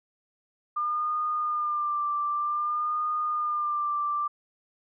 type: tone with vibrato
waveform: sine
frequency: 1200 Hz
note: D6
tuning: 37 cents sharp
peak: -25 dBFS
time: 0.76-4.28 s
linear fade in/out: 10 ms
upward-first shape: sine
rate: 0.53 Hz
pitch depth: 36 cents each way
effects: none